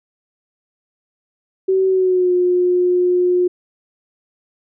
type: tone with pitch glide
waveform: sine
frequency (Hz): 380 to 358.9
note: F#4 to F4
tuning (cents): +46 to +47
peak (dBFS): -12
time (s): 1.68-3.48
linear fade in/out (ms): 10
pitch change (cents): -99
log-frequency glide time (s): 1.87-2.32
effects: none